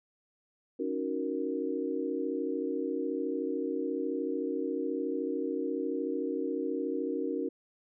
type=chord; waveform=sine; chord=D# minor seventh; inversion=third; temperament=equal; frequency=277.2 / 311.1 / 370 / 466.2 Hz; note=C#4 / D#4 / F#4 / A#4; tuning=0 / 0 / 0 / 0 cents; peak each=-35 / -36 / -36 / -35 dBFS; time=0.79-7.49 s; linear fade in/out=10 ms; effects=none